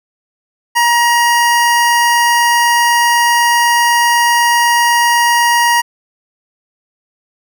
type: tone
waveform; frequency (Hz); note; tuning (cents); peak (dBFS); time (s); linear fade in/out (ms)
25% pulse; 948; A#5; +29; -5; 0.75-5.82; 20
effects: none